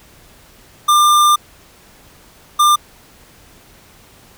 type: tone bursts at uneven times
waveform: square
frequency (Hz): 1196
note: D6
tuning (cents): +31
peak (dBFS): -9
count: 2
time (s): 0.88-1.36 / 2.59-2.76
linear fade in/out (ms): 10
effects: pink hiss -46 dBFS RMS until 4.37 s